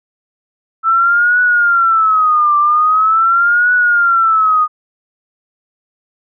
sine tone with vibrato, 1318.5 Hz, E6, in tune, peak -8 dBFS, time 0.83-4.68 s, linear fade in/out 50 ms, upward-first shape triangle, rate 0.43 Hz, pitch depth 200 cents each way, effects none

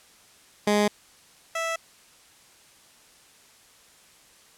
15% pulse tone pair in turn, 207.7 / 657.9 Hz, G#3 / E5, 0 / -4 cents, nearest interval octave + minor sixth, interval 1996 cents, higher second, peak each -13 / -20 dBFS, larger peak first, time 0.67-0.88 / 1.55-1.76 s, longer neither, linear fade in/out 5 ms, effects white hiss -55 dBFS RMS until 4.57 s + low-pass 10000 Hz 12 dB/octave

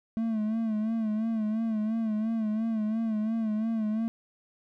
triangle tone with vibrato, 220 Hz, A3, in tune, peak -24 dBFS, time 0.17-4.08 s, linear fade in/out 0 ms, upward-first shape sine, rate 2.9 Hz, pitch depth 63 cents each way, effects none

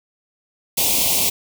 white band-stop noise, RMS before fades -18 dBFS, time 0.77-1.3 s, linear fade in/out 10 ms, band 990 to 2300 Hz, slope 48 dB/octave, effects none

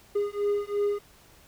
triangle beating tone pair, 407.9 / 410.8 Hz, G#4 / G#4, -31 / -19 cents, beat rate 2.9 Hz, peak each -26 dBFS, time 0.15-0.99 s, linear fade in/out 10 ms, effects pink hiss -56 dBFS RMS until 1.47 s

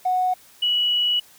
triangle tone pair in turn, 736 / 2934 Hz, F#5 / F#7, -9 / -15 cents, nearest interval 2 octaves, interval 2394 cents, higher second, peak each -14 dBFS, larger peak neither, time 0.05-0.34 / 0.62-1.2 s, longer second, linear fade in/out 10 ms, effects tanh soft clip ceiling -16 dBFS + white hiss -51 dBFS RMS until 1.38 s

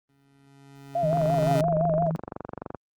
25% pulse tone with exponential growth, 138.59 Hz, C#3, in tune, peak -20 dBFS, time 0.09-1.61 s, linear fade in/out 2 ms, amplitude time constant 330 ms
sine tone with vibrato, 656 Hz, E5, 9 cents flat, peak -22 dBFS, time 0.95-2.1 s, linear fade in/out 5 ms, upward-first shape sine, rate 5.8 Hz, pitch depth 120 cents each way
sine tone with pitch glide, 159.6 to 162.11 Hz, D#3 to E3, +44 to -29 cents, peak -25 dBFS, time 1.03-2.16 s, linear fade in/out 0 ms, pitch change +27 cents, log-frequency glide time 1.34-1.83 s
click train, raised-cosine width 1 ms, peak -19 dBFS, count 39, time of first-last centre 1.13-2.747 s, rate 23.5 Hz
effects high-pass 80 Hz 12 dB/octave + Opus 32 kbps

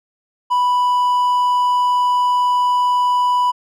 triangle tone, 987.8 Hz, B5, in tune, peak -11 dBFS, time 0.5-3.52 s, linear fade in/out 20 ms, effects none

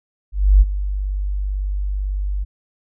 sine tone with ADSR envelope, 49 Hz, G1, in tune, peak -5 dBFS, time 0.32-2.45 s, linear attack 290 ms, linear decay 31 ms, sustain -14 dB, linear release 23 ms, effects none

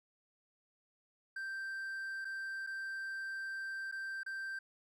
triangle tone with dropouts, 1568 Hz, G6, in tune, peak -37 dBFS, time 1.36-4.59 s, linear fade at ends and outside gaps 5 ms, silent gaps 2.247-2.251 / 2.666-2.671 / 3.915-3.923 / 4.233-4.262 s, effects none

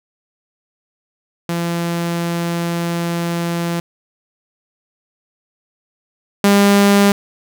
sawtooth tone pair in turn, 170.4 / 201.1 Hz, F3 / G3, -42 / +44 cents, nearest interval minor third, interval 286 cents, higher second, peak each -14 / -5 dBFS, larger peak second, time 1.49-3.8 / 6.44-7.12 s, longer first, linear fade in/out 2 ms, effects none

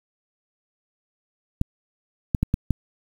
clicks, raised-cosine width 5 ms, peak -7 dBFS, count 5, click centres 1.614 / 2.348 / 2.43 / 2.541 / 2.707 s, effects 7-bit

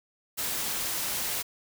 white noise, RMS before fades -31 dBFS, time 0.37-1.43 s, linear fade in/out 20 ms, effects none

